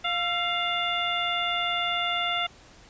harmonic tone with a mistuned harmonic, 702 Hz, F5, 9 cents sharp, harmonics 1 / 2 / 3 / 4 / 5, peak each -31 / -31 / -31 / -31 / -31 dBFS, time 0.04-2.47 s, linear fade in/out 10 ms, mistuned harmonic 2, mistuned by -55 cents, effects pink hiss -52 dBFS RMS until 2.89 s + resampled to 16000 Hz

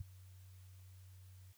sine tone with ADSR envelope, 93 Hz, F#2, 9 cents sharp, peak -36 dBFS, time 0-1.53 s, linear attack 8 ms, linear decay 14 ms, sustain -19 dB, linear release 17 ms, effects tanh soft clip ceiling -32 dBFS + white hiss -70 dBFS RMS until 1.57 s

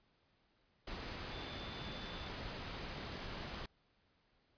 sine tone in noise, 3520 Hz, A7, in tune, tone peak -53 dBFS, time 1.32-2.28 s, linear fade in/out 5 ms, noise pink, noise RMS -45 dBFS, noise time 0.87-3.66 s, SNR -11 dB, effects pink hiss -75 dBFS RMS until 4.57 s + resampled to 11025 Hz

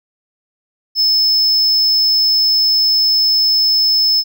triangle tone, 5230 Hz, E8, 15 cents flat, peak -9 dBFS, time 0.95-4.24 s, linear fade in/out 50 ms, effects none

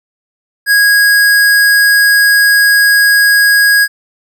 square tone, 1650 Hz, G#6, 12 cents flat, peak -6 dBFS, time 0.66-3.88 s, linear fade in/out 50 ms, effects none

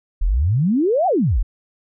sine exponential two-way sweep, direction up then down, 35.01 to 790 to 35.01 Hz, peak -14 dBFS, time 0.21-1.43 s, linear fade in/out 10 ms, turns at 1.07 s, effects none

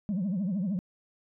sine tone with vibrato, 191.5 Hz, G3, 40 cents flat, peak -25 dBFS, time 0.09-0.79 s, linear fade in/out 0 ms, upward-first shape triangle, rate 13 Hz, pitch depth 230 cents each way, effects tanh soft clip ceiling -25 dBFS

